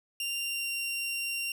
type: tone with pitch glide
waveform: sawtooth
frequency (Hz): 2782 to 2764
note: F7 to F7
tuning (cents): -7 to -19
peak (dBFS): -28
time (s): 0.2-1.52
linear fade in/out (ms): 2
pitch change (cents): -12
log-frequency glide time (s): 0.39-0.71
effects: none